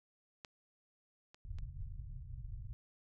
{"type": "clicks", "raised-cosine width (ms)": 0.2, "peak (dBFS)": [-29, -38, -39], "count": 3, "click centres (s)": [0.448, 1.345, 1.586]}
{"type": "low-pass noise", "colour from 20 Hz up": "pink", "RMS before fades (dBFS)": -45, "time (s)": [1.45, 2.73], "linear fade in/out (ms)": 0, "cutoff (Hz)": 130, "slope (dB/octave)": 48}
{"effects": []}